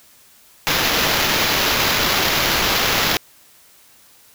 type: noise with sample-and-hold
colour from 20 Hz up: blue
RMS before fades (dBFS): -18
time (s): 0.67-3.17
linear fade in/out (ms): 0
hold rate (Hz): 8820
effects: white hiss -50 dBFS RMS until 4.34 s